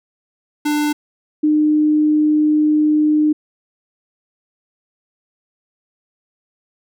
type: tone pair in turn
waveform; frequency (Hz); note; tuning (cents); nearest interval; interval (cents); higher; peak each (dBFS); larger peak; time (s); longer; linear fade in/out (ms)
square / sine; 297.4 / 303.6; D4 / D#4; +22 / -42; unison; 36; second; -16 / -11; second; 0.65-0.93 / 1.43-3.33; second; 10
effects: none